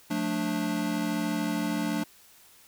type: chord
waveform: square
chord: D minor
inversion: first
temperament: equal with one note detuned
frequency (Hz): 178.8 / 220 / 293.7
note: F3 / A3 / D4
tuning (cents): +41 / 0 / 0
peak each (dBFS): -34 / -32 / -31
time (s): 0.1-2.04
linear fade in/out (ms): 10
effects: white hiss -56 dBFS RMS until 2.67 s